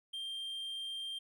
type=tone; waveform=triangle; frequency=3177 Hz; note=G7; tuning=23 cents sharp; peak=-37 dBFS; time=0.13-1.19 s; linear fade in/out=10 ms; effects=none